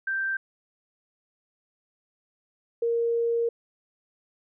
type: tone pair in turn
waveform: sine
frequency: 1568 / 466.2 Hz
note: G6 / A#4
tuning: 0 / 0 cents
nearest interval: octave + major sixth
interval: 2100 cents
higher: first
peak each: -25 / -22 dBFS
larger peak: second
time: 0.07-0.37 / 2.82-3.49 s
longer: second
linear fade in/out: 5 ms
effects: none